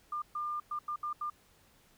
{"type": "tone bursts at uneven times", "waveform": "sine", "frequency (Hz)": 1200, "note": "D6", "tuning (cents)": 37, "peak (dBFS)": -33, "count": 6, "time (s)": [[0.12, 0.22], [0.35, 0.6], [0.71, 0.79], [0.88, 0.96], [1.03, 1.13], [1.21, 1.3]], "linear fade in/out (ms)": 5, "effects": ["pink hiss -65 dBFS RMS until 1.97 s"]}